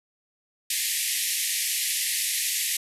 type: band-pass noise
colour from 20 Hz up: white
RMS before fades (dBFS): -27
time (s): 0.7-2.77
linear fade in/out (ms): 5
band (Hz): 1800 to 13000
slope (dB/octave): 96
effects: none